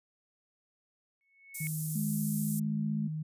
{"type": "tone with exponential growth", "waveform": "sine", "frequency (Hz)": 2206, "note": "C#7", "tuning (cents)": -9, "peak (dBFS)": -36, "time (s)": [1.21, 1.67], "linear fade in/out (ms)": 0, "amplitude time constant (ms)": 100}
{"type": "high-pass noise", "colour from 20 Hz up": "pink", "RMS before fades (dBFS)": -39, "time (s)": [1.54, 2.6], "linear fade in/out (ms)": 10, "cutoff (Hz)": 8400, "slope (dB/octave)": 24}
{"type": "tone", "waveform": "sine", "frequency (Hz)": 155.56, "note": "D#3", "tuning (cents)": 0, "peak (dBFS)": -33, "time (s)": [1.6, 3.23], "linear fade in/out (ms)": 10}
{"type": "tone with pitch glide", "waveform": "sine", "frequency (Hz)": [210, 211.5], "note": ["G#3", "G#3"], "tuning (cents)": [19, 32], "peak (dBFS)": -31, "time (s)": [1.95, 3.08], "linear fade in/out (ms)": 10, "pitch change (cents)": 13, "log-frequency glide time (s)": [2.18, 2.66]}
{"effects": ["resampled to 32000 Hz"]}